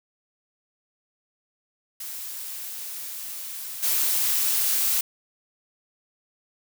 blue noise with level steps, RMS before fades -35 / -23 dBFS, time 2-5.01 s, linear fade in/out 5 ms, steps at 3.82 s, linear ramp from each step 20 ms, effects none

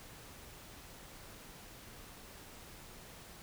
silence, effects pink hiss -53 dBFS RMS until 3.42 s

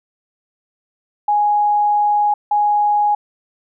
sine tone pair in turn, 830.6 / 830.6 Hz, G#5 / G#5, 0 / 0 cents, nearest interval unison, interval 0 cents, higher neither, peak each -12 dBFS, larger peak neither, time 1.28-2.34 / 2.51-3.15 s, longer first, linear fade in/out 5 ms, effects none

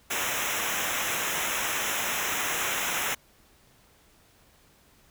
pink noise with comb filter, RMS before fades -29 dBFS, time 0.1-3.15 s, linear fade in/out 10 ms, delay 0.22 ms, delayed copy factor -0.95, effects pink hiss -60 dBFS RMS until 5.1 s

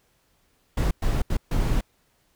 brown noise bursts at uneven times, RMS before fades -22 dBFS, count 4, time 0.77-0.91 / 1.02-1.22 / 1.3-1.37 / 1.51-1.81 s, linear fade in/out 5 ms, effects pink hiss -66 dBFS RMS until 2.35 s

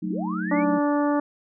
sine chord, D# diminished, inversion first, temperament equal, 185 / 220 / 311.1 Hz, F#3 / A3 / D#4, 0 / 0 / 0 cents, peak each -28 / -31 / -31 dBFS, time 0.02-0.79 s, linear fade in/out 10 ms
sine linear sweep, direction up, 100.6 to 2433 Hz, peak -31 dBFS, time 0.06-0.65 s, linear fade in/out 50 ms
harmonic tone, 291.3 Hz, D4, 14 cents flat, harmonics 1 / 2 / 3 / 4 / 5 / 6, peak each -21 / -26 / -29 / -31 / -37 / -40 dBFS, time 0.51-1.2 s, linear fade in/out 5 ms
effects none

